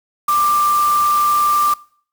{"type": "tone in noise", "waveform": "sine", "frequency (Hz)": 1184, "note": "D6", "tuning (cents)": 14, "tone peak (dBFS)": -12, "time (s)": [0.28, 1.74], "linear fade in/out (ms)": 5, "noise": "white", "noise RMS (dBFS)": -28, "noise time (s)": [0.28, 1.74], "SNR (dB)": 13, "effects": ["noise-tail reverb RT60 0.5 s tail -21 dB re dry"]}